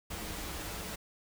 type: noise with comb filter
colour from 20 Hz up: pink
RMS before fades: -40 dBFS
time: 0.1-0.96 s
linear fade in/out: 10 ms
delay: 7.9 ms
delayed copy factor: -0.55
effects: none